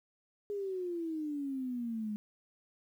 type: exponential sweep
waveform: sine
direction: down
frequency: 414.6 to 207.1 Hz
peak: -34 dBFS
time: 0.5-2.16 s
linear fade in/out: 0 ms
effects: 11-bit